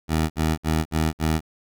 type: tone bursts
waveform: 15% pulse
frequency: 79.1 Hz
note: D#2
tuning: 29 cents sharp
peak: -13 dBFS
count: 5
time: 0.08-1.408 s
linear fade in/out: 50 ms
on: 220 ms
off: 57 ms
effects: none